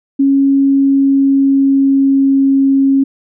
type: tone with pitch glide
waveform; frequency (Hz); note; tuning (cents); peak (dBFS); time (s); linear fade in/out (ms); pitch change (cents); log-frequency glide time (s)
sine; 275 to 272.2; C#4 to C#4; -14 to -31; -7; 0.19-3.04; 10; -17; 0.47-2.56
effects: none